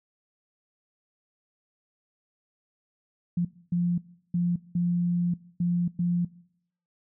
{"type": "tone bursts at uneven times", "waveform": "sine", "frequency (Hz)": 174.61, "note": "F3", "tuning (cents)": 0, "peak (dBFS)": -22, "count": 6, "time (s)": [[3.37, 3.45], [3.72, 3.98], [4.34, 4.56], [4.75, 5.34], [5.6, 5.88], [5.99, 6.25]], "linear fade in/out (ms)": 5, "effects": ["noise-tail reverb RT60 0.7 s tail -21 dB re dry"]}